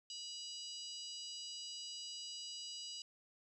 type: harmonic tone with a mistuned harmonic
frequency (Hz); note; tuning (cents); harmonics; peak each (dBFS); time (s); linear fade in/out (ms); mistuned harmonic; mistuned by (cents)
975; B5; -23; 3 / 4 / 5 / 6 / 7 / 8; -49 / -55 / -49 / -59 / -61 / -54; 0.1-3.02; 2; 7; -36
effects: 13-bit